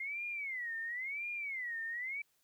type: tone with vibrato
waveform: sine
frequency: 2093 Hz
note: C7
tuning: in tune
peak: -37 dBFS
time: 0-2.22 s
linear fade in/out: 5 ms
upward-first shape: sine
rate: 0.96 Hz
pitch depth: 250 cents each way
effects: white hiss -75 dBFS RMS until 2.43 s